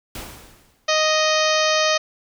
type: noise with exponential decay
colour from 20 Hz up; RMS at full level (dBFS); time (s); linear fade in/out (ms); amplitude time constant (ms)
pink; -31; 0.15-0.98; 2; 180
type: harmonic tone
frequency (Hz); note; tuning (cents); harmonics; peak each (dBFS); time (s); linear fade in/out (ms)
622.3; D#5; 0; 1 / 2 / 3 / 4 / 5 / 6 / 7 / 8 / 9 / 10; -20 / -23 / -25 / -26 / -27 / -28 / -28 / -29 / -30 / -30; 0.88-1.98; 10
effects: none